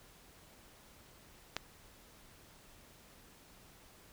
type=click; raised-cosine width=0.2 ms; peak=-17 dBFS; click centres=1.566 s; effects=pink hiss -60 dBFS RMS until 4.12 s

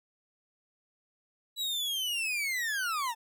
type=linear sweep; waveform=40% pulse; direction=down; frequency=3951 to 872 Hz; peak=-29 dBFS; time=1.56-3.15 s; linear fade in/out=50 ms; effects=none

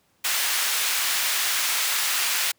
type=high-pass noise; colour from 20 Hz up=pink; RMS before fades=-24 dBFS; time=0.24-2.52 s; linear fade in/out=10 ms; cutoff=1600 Hz; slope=12 dB/octave; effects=pink hiss -65 dBFS RMS until 2.58 s + high-pass 100 Hz 12 dB/octave

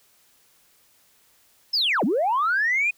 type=linear two-way sweep; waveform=sine; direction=down then up; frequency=5320 to 177.1 to 2506 Hz; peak=-18 dBFS; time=1.73-2.91 s; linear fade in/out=10 ms; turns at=2.04 s; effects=tanh soft clip ceiling -15 dBFS + white hiss -60 dBFS RMS until 2.97 s

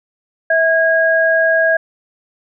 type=tone pair together; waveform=sine; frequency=650.4 / 1639 Hz; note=E5 / G#6; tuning=-23 / -23 cents; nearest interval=octave + major third; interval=1600 cents; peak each=-13 / -13 dBFS; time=0.5-1.77 s; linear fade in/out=5 ms; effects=none

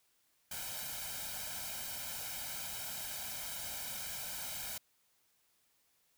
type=noise with comb filter; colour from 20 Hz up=white; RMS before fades=-42 dBFS; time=0.51-4.78 s; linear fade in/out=5 ms; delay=1.3 ms; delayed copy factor=+0.75; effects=white hiss -74 dBFS RMS until 6.17 s

